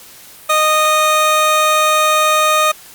25% pulse tone pair together, 618 / 1236 Hz, D#5 / D#6, -12 / -12 cents, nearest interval octave, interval 1200 cents, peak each -11 dBFS, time 0.49-2.72 s, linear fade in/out 10 ms, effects white hiss -39 dBFS RMS until 2.94 s + Opus 48 kbps

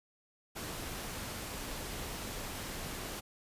pink noise, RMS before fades -41 dBFS, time 0.55-3.21 s, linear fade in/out 20 ms, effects resampled to 32000 Hz

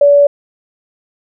sine tone, 573 Hz, D5, 43 cents flat, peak -4 dBFS, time 0.01-0.27 s, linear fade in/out 5 ms, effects none

